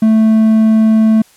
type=tone; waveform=triangle; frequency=220 Hz; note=A3; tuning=in tune; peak=-4 dBFS; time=0.02-1.22 s; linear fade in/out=5 ms; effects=white hiss -47 dBFS RMS until 1.36 s + low-pass 12000 Hz 12 dB/octave